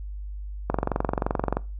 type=click train; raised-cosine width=1 ms; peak=-9 dBFS; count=21; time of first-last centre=0.7-1.57 s; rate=23 Hz; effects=noise-tail reverb RT60 0.3 s tail -21 dB re dry + added 50 Hz sine -32 dBFS peak until 1.79 s